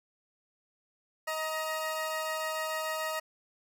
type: tone pair together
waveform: 20% pulse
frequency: 630 / 941.6 Hz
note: D#5 / A#5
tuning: +21 / +17 cents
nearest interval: perfect fifth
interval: 696 cents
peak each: -28 / -33 dBFS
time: 1.27-3.2 s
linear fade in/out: 10 ms
effects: none